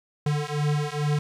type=beating tone pair; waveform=square; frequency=146.83 / 149.13 Hz; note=D3 / D3; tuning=0 / +27 cents; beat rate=2.3 Hz; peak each=-27 dBFS; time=0.26-1.19 s; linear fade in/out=5 ms; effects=low-pass 8000 Hz 12 dB/octave + 10-bit